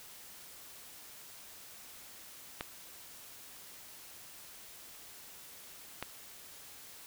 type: clicks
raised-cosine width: 0.3 ms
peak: -20 dBFS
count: 2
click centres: 2.609 / 6.026 s
effects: white hiss -52 dBFS RMS until 7.06 s